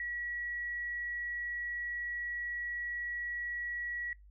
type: tone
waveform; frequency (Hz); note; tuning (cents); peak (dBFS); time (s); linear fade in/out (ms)
sine; 1927; B6; -43; -35; 0-4.13; 2
effects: noise-tail reverb RT60 0.2 s tail -25 dB re dry + added 50 Hz sine -54 dBFS peak until 4.3 s